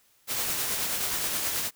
white noise with tremolo, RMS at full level -28 dBFS, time 0.27-1.71 s, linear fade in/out 50 ms, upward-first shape sine, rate 9.4 Hz, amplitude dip 30%, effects white hiss -64 dBFS RMS until 1.75 s

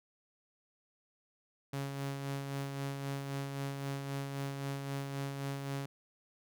sawtooth tone with tremolo, 138.59 Hz, C#3, in tune, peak -31 dBFS, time 1.73-5.86 s, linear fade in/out 5 ms, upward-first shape sine, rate 3.8 Hz, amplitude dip 40%, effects none

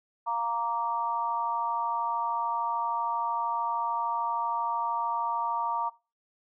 harmonic tone, 233.1 Hz, A#3, in tune, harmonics 3 / 4 / 5, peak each -37 / -28 / -33 dBFS, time 0.26-5.9 s, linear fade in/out 20 ms, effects noise-tail reverb RT60 0.3 s tail -20 dB re dry

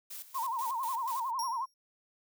blue noise with tremolo, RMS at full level -43 dBFS, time 0.1-1.31 s, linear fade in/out 10 ms, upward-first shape square, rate 4.1 Hz, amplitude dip 75%
sine tone with vibrato, 987.8 Hz, B5, in tune, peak -31 dBFS, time 0.34-1.66 s, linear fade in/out 20 ms, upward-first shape sine, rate 11 Hz, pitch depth 160 cents each way
sawtooth tone with exponential decay, 5588 Hz, F8, in tune, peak -31 dBFS, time 1.39-1.74 s, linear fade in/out 2 ms, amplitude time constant 74 ms
effects none

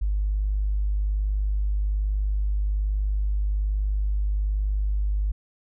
triangle tone with tanh clipping, 50.6 Hz, G#1, 44 cents flat, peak -21 dBFS, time 0.01-5.32 s, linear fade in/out 10 ms, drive 4 dB, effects none

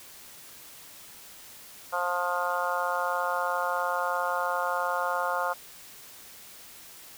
harmonic tone, 177 Hz, F3, 23 cents sharp, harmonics 3 / 4 / 5 / 6 / 7 / 8, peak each -33 / -33 / -33 / -33 / -33 / -33 dBFS, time 1.92-5.54 s, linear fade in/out 20 ms, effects white hiss -48 dBFS RMS until 7.17 s

